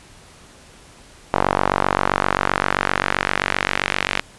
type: tone with band-pass filter sweep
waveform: sawtooth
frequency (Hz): 47.64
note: G1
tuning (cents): -49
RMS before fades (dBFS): -21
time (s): 1.33-4.21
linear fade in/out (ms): 10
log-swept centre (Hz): 910 to 2400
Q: 1.5
effects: pink hiss -46 dBFS RMS until 4.38 s + resampled to 24000 Hz